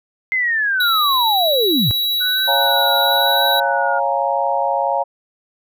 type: linear sweep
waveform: sine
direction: down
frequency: 2093 to 91 Hz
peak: -15 dBFS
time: 0.32-1.91 s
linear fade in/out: 0 ms
type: tone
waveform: square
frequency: 3902 Hz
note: B7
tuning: 22 cents flat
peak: -17 dBFS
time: 0.8-3.6 s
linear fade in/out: 5 ms
type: tone with vibrato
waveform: sine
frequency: 1477 Hz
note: F#6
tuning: 3 cents flat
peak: -21 dBFS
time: 2.2-4 s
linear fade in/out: 20 ms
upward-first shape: triangle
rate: 0.98 Hz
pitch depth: 65 cents each way
type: chord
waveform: sine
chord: Bb minor seventh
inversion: first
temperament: equal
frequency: 554.4 / 698.5 / 830.6 / 932.3 Hz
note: Db5 / F5 / Ab5 / Bb5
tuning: 0 / 0 / 0 / 0 cents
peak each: -21 dBFS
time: 2.47-5.04 s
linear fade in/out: 20 ms
effects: none